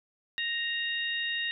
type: harmonic tone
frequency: 932.3 Hz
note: A#5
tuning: in tune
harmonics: 2 / 3 / 4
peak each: -32 / -34 / -35 dBFS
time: 0.38-1.51 s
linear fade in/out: 0 ms
effects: none